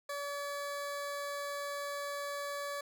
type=tone; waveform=20% pulse; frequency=571 Hz; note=D5; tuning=49 cents flat; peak=-32 dBFS; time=0.09-2.81 s; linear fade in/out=5 ms; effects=none